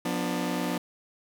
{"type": "chord", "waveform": "sawtooth", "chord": "B diminished", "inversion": "second", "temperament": "just", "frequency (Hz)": [177.8, 246.9, 296.3], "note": ["F3", "B3", "D4"], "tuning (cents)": [31, 0, 15], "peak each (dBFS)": -28, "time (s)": [0.05, 0.78], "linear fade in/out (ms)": 5, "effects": ["10-bit"]}